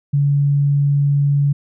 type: tone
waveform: sine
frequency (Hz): 142.4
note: C#3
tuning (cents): +47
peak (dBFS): -12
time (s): 0.13-1.53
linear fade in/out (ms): 10
effects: none